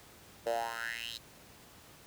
10% pulse tone with high-pass filter sweep, 115.9 Hz, A#2, 10 cents flat, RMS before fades -37 dBFS, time 0.46-1.18 s, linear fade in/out 10 ms, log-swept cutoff 510 to 4100 Hz, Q 5.4, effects pink hiss -56 dBFS RMS until 2.06 s + high-pass 60 Hz 12 dB/octave

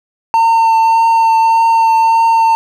triangle tone with vibrato, 906 Hz, A#5, 50 cents flat, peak -5 dBFS, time 0.34-2.55 s, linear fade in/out 0 ms, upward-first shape triangle, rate 1.7 Hz, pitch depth 14 cents each way, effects none

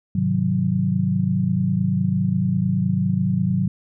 sine chord, Ab dominant seventh, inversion none, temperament equal with one note detuned, 105.03 / 130.81 / 155.56 / 185 Hz, Ab2 / C3 / Eb3 / Gb3, +20 / 0 / 0 / 0 cents, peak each -25 / -25 / -25 / -20 dBFS, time 0.15-3.68 s, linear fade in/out 5 ms, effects none

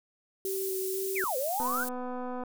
pink high-pass noise, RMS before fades -37 dBFS, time 0.45-1.89 s, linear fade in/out 5 ms, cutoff 11000 Hz, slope 12 dB/octave
sine tone with vibrato, 382.1 Hz, G4, 44 cents flat, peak -31 dBFS, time 0.45-1.24 s, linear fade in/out 0 ms, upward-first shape square, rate 2 Hz, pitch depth 13 cents each way
sine exponential two-way sweep, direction down then up, 2693 to 493.9 to 1585 Hz, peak -29 dBFS, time 1.15-1.85 s, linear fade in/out 20 ms, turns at 1.37 s
click train, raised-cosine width 1 ms, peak -25 dBFS, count 210, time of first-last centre 1.6-2.436 s, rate 250 Hz
effects none

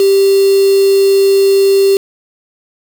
sine tone with quantisation, 392.4 Hz, G4, 2 cents sharp, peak -6 dBFS, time 0-1.97 s, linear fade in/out 2 ms, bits 3, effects none

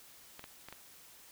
clicks, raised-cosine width 0.3 ms, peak -30 dBFS, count 4, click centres 0.394 / 0.441 / 0.686 / 0.726 s, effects white hiss -57 dBFS RMS until 1.31 s

